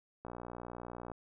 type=click train; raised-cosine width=1 ms; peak=-30 dBFS; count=53; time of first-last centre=0.25-1.117 s; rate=60 Hz; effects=none